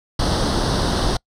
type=noise with comb filter; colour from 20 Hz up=pink; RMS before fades=-19 dBFS; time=0.19-1.17 s; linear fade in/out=5 ms; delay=0.21 ms; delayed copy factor=+0.8; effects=noise-tail reverb RT60 0.1 s tail -26 dB re dry + low-pass 6000 Hz 12 dB/octave